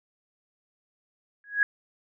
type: tone with exponential growth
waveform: sine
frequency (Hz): 1661.2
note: G#6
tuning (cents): 0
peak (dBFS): -15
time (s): 1.44-1.63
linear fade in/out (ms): 1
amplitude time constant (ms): 41
effects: none